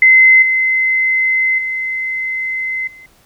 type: tone with level steps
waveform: sine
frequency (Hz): 2057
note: C7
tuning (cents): -30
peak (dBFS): -4 / -11 / -17 / -36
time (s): 0.02-3.06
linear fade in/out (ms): 2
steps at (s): 0.42 / 1.58 / 2.87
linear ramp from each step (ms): 5
effects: pink hiss -51 dBFS RMS until 3.25 s